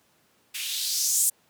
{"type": "noise with band-pass filter sweep", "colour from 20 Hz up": "violet", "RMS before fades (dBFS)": -26, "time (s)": [0.54, 1.3], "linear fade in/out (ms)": 10, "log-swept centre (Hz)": [2500, 8700], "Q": 2.6, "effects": ["pink hiss -64 dBFS RMS until 1.49 s", "high-pass 150 Hz 12 dB/octave"]}